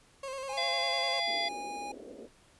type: tone with vibrato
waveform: 30% pulse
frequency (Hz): 535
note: C5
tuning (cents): +38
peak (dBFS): -34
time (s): 0.23-1.2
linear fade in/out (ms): 5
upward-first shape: square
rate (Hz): 10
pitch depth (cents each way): 38
type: tone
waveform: square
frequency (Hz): 820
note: G#5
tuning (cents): -22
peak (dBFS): -38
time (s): 0.49-1.92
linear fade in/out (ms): 5
type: harmonic tone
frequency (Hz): 684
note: F5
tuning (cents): -36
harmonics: 1 / 3 / 5 / 7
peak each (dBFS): -35 / -35 / -35 / -35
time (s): 0.57-1.49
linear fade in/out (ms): 10
type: band-pass noise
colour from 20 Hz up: white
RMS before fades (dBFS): -47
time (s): 1.25-2.29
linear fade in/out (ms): 50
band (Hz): 230 to 570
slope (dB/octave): 48
effects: pink hiss -62 dBFS RMS until 2.59 s + resampled to 24000 Hz